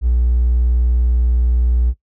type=tone with hard clipping; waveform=triangle; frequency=60.3 Hz; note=B1; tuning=41 cents flat; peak=-12 dBFS; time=0.01-1.94 s; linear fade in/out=50 ms; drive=3 dB; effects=noise-tail reverb RT60 0.1 s tail -17 dB re dry